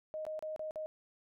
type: tone with dropouts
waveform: sine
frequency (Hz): 622.3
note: D#5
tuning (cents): 0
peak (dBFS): -37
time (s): 0.14-0.86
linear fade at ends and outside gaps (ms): 0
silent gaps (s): 0.252-0.266 / 0.392-0.425 / 0.562-0.594 / 0.709-0.758
effects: none